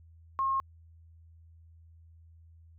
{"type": "tone", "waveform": "sine", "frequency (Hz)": 1076, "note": "C6", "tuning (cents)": 48, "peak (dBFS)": -26, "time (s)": [0.39, 0.6], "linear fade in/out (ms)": 0, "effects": ["added 82 Hz sine -53 dBFS peak until 2.78 s"]}